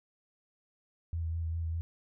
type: tone with vibrato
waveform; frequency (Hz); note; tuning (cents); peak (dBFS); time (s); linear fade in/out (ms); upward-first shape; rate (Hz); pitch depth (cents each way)
sine; 82.41; E2; 0; -31; 1.13-1.81; 0; sine; 5; 25
effects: none